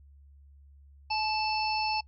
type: harmonic tone with a mistuned harmonic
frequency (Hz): 881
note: A5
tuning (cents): +2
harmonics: 1 / 3 / 5 / 6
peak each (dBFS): -29 / -34 / -36 / -37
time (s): 1.1-2.01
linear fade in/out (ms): 10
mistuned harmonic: 1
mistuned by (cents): -35
effects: noise-tail reverb RT60 0.1 s tail -24 dB re dry + added 70 Hz sine -52 dBFS peak until 2.07 s